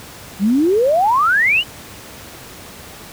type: exponential sweep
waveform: sine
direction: up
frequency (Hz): 185 to 3069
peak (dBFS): -11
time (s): 0.39-1.64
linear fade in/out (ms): 50
effects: pink hiss -36 dBFS RMS until 3.12 s + high-pass 60 Hz 12 dB/octave